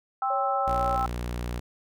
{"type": "harmonic tone", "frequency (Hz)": 262.8, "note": "C4", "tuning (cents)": 8, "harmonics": [3, 4, 5], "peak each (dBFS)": [-26, -36, -28], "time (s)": [0.22, 1.06], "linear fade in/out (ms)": 2}
{"type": "tone with vibrato", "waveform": "sine", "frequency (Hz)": 554.4, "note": "C#5", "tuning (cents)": 0, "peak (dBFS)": -30, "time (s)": [0.3, 0.96], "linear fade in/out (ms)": 5, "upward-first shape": "sine", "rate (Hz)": 16, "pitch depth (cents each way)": 9}
{"type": "tone", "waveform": "sawtooth", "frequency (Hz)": 60.1, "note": "B1", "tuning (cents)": -46, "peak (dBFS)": -26, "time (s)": [0.67, 1.6], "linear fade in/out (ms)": 10}
{"effects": []}